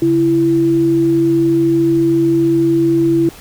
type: tone pair together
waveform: sine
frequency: 140.14 / 333.3 Hz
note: C#3 / E4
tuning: +19 / +19 cents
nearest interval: octave + minor third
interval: 1500 cents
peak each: -20 / -10 dBFS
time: 0.02-3.29 s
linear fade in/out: 2 ms
effects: pink hiss -38 dBFS RMS until 3.4 s